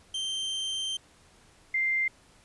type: tone pair in turn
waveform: 40% pulse / sine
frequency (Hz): 3136 / 2093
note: G7 / C7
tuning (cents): 0 / 0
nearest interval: perfect fifth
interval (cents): 700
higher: first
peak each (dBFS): -29 / -24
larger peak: second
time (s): 0.14-0.97 / 1.74-2.08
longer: first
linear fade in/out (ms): 5
effects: pink hiss -59 dBFS RMS until 2.44 s + resampled to 24000 Hz